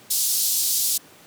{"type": "band-pass noise", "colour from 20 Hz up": "white", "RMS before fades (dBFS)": -22, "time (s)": [0.1, 0.98], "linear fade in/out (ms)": 10, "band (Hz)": [4100, 15000], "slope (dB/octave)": 24, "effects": ["pink hiss -49 dBFS RMS until 1.26 s", "high-pass 150 Hz 12 dB/octave"]}